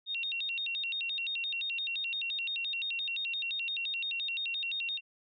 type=tone with vibrato; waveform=sine; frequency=3183 Hz; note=G7; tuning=26 cents sharp; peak=-32 dBFS; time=0.06-5.01 s; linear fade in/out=50 ms; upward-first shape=square; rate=5.8 Hz; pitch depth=260 cents each way; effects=none